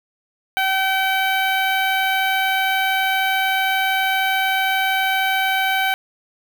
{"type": "tone with notch filter", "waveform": "15% pulse", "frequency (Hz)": 767, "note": "G5", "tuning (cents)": -38, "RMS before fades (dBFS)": -19, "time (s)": [0.57, 5.94], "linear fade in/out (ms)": 0, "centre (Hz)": 7500, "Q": 0.75, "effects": ["7-bit"]}